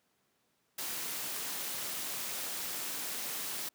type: noise with amplitude modulation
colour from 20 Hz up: white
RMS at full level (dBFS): -36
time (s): 0.78-3.69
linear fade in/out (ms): 5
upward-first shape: sine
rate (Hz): 216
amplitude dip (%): 45
effects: pink hiss -75 dBFS RMS until 3.74 s + high-pass 150 Hz 12 dB/octave